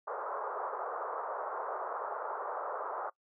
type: band-pass noise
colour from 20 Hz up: white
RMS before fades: -38 dBFS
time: 0.07-3.1 s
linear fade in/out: 10 ms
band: 430 to 1300 Hz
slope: 48 dB/octave
effects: noise-tail reverb RT60 0.1 s tail -22 dB re dry